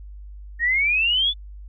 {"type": "exponential sweep", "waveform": "sine", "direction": "up", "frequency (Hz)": [1833, 3516], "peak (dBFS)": -17, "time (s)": [0.59, 1.34], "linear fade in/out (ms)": 50, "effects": ["added 50 Hz sine -36 dBFS peak until 1.68 s"]}